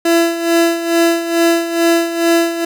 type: tone with tremolo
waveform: 30% pulse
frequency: 335.9 Hz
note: E4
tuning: 33 cents sharp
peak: -6 dBFS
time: 0.05-2.65 s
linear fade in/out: 5 ms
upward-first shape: sine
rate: 2.3 Hz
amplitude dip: 70%
effects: none